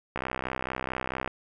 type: click train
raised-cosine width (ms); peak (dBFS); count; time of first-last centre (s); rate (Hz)
0.5; -15; 73; 0.16-1.276; 64.5
effects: none